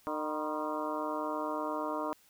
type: harmonic tone with a mistuned harmonic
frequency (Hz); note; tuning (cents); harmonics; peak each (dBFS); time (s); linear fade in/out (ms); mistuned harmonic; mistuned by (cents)
152.4; D#3; -36; 2 / 3 / 4 / 5 / 6 / 7 / 8 / 9; -38 / -42 / -38 / -45 / -39 / -40 / -42 / -49; 0.07-2.13; 0; 6; +81
effects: white hiss -64 dBFS RMS until 2.29 s